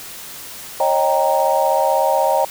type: chord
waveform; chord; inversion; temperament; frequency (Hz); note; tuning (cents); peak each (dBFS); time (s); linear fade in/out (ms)
sine; Eb dominant seventh; third; equal with one note detuned; 546.1 / 622.3 / 784 / 932.3; Db5 / Eb5 / G5 / Bb5; -26 / 0 / 0 / 0; -19; 0.8-2.45; 2
effects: white hiss -34 dBFS RMS until 2.5 s